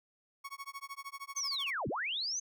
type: tone with tremolo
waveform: 30% pulse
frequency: 1108.7 Hz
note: C#6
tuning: in tune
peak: -37 dBFS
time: 0.44-1.71 s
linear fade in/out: 10 ms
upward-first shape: sine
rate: 13 Hz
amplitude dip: 100%
type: linear two-way sweep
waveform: sine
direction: down then up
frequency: 6410 to 77.78 to 6410 Hz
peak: -33 dBFS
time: 1.36-2.4 s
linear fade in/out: 10 ms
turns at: 1.88 s
effects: none